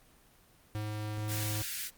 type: tone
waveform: square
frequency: 106.3 Hz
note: G#2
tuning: 41 cents sharp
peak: -34 dBFS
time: 0.75-1.62 s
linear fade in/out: 0 ms
type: high-pass noise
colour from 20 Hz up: white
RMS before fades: -38 dBFS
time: 1.27-1.91 s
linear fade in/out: 50 ms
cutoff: 1400 Hz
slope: 96 dB/octave
effects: pink hiss -62 dBFS RMS until 1.97 s + Opus 24 kbps